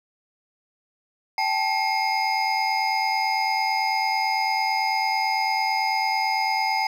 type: tone cluster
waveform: triangle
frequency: 783 / 872 / 2142 / 4988 Hz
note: G5 / A5 / C7 / D#8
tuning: -2 / -16 / +40 / +3 cents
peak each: -24 / -23 / -25 / -29 dBFS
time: 1.38-6.87 s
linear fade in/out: 2 ms
effects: none